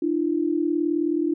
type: tone pair together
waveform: sine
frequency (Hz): 300.8 / 339.8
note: D4 / F4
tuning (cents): +42 / -47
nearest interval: major second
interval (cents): 211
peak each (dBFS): -23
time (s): 0.02-1.34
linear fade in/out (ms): 5
effects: none

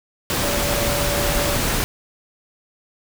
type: tone in noise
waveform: sine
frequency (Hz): 576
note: D5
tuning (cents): -34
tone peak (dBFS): -25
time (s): 0.43-1.56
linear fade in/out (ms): 0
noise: pink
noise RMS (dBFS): -21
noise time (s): 0.3-1.84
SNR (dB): -7
effects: none

